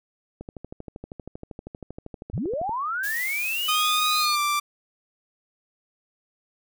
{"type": "click train", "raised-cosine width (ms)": 2, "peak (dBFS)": -23, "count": 30, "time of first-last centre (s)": [0.41, 2.693], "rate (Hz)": 12.7}
{"type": "linear sweep", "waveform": "sine", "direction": "up", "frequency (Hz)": [58.27, 4482], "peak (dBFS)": -25, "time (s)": [2.33, 4.36], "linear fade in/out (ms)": 10}
{"type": "noise", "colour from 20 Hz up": "blue", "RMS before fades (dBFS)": -34, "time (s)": [3.03, 4.26], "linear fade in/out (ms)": 10}
{"type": "tone with pitch glide", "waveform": "sawtooth", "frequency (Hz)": [1237, 1176.4], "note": ["D#6", "D6"], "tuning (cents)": [-10, 3], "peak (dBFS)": -18, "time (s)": [3.68, 4.6], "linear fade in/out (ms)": 10, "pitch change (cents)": -87, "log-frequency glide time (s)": [4.19, 4.4]}
{"effects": []}